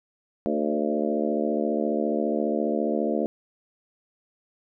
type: harmonic tone with a mistuned harmonic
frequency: 74.7 Hz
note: D2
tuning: 30 cents sharp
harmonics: 3 / 4 / 5 / 6 / 7 / 8 / 9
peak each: -28 / -29 / -30 / -31 / -31 / -32 / -33 dBFS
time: 0.46-3.26 s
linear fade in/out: 0 ms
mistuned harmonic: 7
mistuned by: +17 cents
effects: none